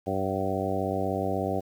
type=harmonic tone with a mistuned harmonic; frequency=96.4 Hz; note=G2; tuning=28 cents flat; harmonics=1 / 2 / 3 / 4 / 5 / 6 / 7 / 8; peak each=-34 / -34 / -34 / -34 / -34 / -34 / -34 / -34 dBFS; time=0.06-1.61 s; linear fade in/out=20 ms; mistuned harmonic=8; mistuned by=-21 cents; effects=9-bit